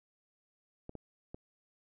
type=clicks; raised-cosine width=2 ms; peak=-30 dBFS; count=3; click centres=0.894 / 0.953 / 1.345 s; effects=none